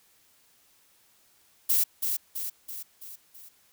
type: noise with echo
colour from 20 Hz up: violet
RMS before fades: -23 dBFS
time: 1.69-1.84 s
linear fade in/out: 10 ms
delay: 330 ms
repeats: 5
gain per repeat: -5 dB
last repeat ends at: 3.49 s
effects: white hiss -63 dBFS RMS until 3.72 s